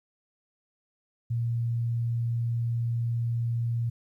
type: tone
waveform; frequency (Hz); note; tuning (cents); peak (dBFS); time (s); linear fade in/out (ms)
sine; 117.3; A#2; +11; -25; 1.3-3.9; 10
effects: 11-bit